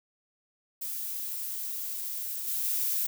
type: noise with level steps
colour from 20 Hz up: violet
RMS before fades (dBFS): -35 / -31 / -29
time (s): 0.81-3.07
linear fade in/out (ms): 10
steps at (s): 2.47 / 2.64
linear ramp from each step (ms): 10
effects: none